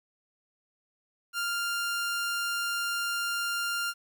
sawtooth tone, 1396.9 Hz, F6, in tune, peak -25 dBFS, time 1.33-3.94 s, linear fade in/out 50 ms, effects 11-bit

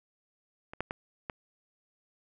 clicks, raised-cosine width 0.5 ms, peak -27 / -16 / -19 / -20 dBFS, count 4, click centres 0.735 / 0.806 / 0.909 / 1.298 s, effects none

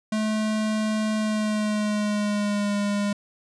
square tone with pitch glide, 215.9 to 203.9 Hz, A3 to G#3, -33 to -32 cents, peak -23 dBFS, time 0.12-3.13 s, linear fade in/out 5 ms, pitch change -99 cents, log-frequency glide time 1.17-2.75 s, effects resampled to 22050 Hz

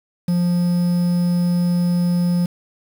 triangle tone with quantisation, 175.6 Hz, F3, 10 cents sharp, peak -13 dBFS, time 0.28-2.46 s, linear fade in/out 5 ms, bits 6, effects none

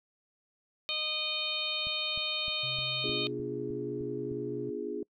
harmonic tone, 615 Hz, D#5, 20 cents flat, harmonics 1 / 2 / 4 / 5 / 6 / 7, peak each -44 / -45 / -36 / -36 / -35 / -38 dBFS, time 0.89-3.27 s, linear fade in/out 0 ms
click train, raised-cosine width 5 ms, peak -35 dBFS, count 9, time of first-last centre 1.87-4.316 s, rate 3.27 Hz
triangle tone, 130 Hz, C3, 11 cents flat, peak -40 dBFS, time 2.63-4.7 s, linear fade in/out 5 ms
sine chord, B diminished seventh, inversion none, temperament equal with one note detuned, 246.9 / 297.2 / 349.2 / 415.3 Hz, B3 / D4 / F4 / Ab4, 0 / +21 / 0 / 0 cents, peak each -42 / -40 / -39 / -36 dBFS, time 3.04-5.03 s, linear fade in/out 2 ms
effects noise-tail reverb RT60 0.1 s tail -26 dB re dry

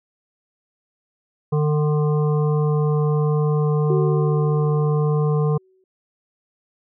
harmonic tone, 150.1 Hz, D3, 38 cents sharp, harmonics 1 / 3 / 5 / 7 / 8, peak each -17 / -23 / -34 / -32 / -39 dBFS, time 1.52-5.58 s, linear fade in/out 10 ms
sine tone with exponential decay, 375.5 Hz, F#4, 26 cents sharp, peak -18 dBFS, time 3.9-5.84 s, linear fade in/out 2 ms, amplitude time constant 420 ms
effects none

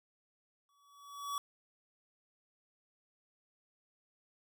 square tone with exponential growth, 1137 Hz, C#6, 44 cents sharp, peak -34 dBFS, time 0.69-1.38 s, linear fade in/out 1 ms, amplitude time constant 150 ms, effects none

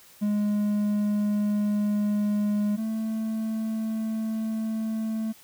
triangle tone pair in turn, 207.7 / 220.6 Hz, G#3 / A3, 0 / +5 cents, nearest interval minor second, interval 105 cents, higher second, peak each -20 / -24 dBFS, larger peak first, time 0.21-2.77 / 2.77-5.33 s, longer neither, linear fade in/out 20 ms, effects white hiss -53 dBFS RMS until 5.43 s

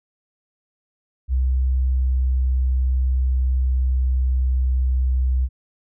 sine tone with pitch glide, 64.4 to 63.92 Hz, C2 to C2, -27 to -40 cents, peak -16 dBFS, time 1.28-5.49 s, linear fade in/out 50 ms, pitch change -13 cents, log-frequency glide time 1.73-4.66 s, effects none

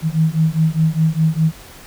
sine beating tone pair, 157.1 / 162 Hz, D#3 / E3, +17 / -30 cents, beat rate 4.9 Hz, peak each -16 dBFS, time 0.02-1.52 s, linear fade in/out 50 ms, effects pink hiss -40 dBFS RMS until 1.86 s

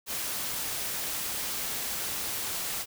white noise, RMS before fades -33 dBFS, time 0.06-2.86 s, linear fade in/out 50 ms, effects none

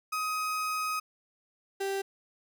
35% pulse tone pair in turn, 1259 / 391.3 Hz, D#6 / G4, +20 / -3 cents, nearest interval octave + minor sixth, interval 2023 cents, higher first, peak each -28 / -28 dBFS, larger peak neither, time 0.12-1 / 1.8-2.02 s, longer first, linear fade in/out 10 ms, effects none

